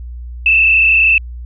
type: tone with frequency modulation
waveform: sine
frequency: 2637 Hz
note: E7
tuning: in tune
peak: -7 dBFS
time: 0.46-1.18 s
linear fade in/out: 2 ms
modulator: 32.9 Hz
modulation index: 2.1
effects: added 60 Hz sine -25 dBFS peak until 1.45 s